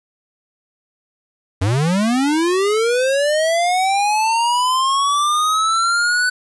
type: linear sweep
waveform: square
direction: up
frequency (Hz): 87.9 to 1500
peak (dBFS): -15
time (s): 1.61-6.3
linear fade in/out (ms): 10
effects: resampled to 24000 Hz + 8-bit